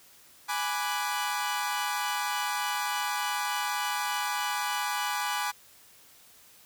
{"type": "chord", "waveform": "sawtooth", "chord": "G# half-diminished seventh", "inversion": "none", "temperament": "equal", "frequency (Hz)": [830.6, 987.8, 1174.7, 1480], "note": ["G#5", "B5", "D6", "F#6"], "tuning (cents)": [0, 0, 0, 0], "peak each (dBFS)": [-29, -30, -31, -33], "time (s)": [0.48, 5.52], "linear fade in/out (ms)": 20, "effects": ["white hiss -56 dBFS RMS until 6.65 s"]}